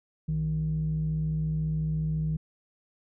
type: tone pair together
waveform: sine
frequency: 62.03 / 156.3 Hz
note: B1 / D#3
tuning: +8 / +8 cents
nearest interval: octave + major third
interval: 1600 cents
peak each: -33 / -25 dBFS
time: 0.28-2.37 s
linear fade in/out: 10 ms
effects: tanh soft clip ceiling -21 dBFS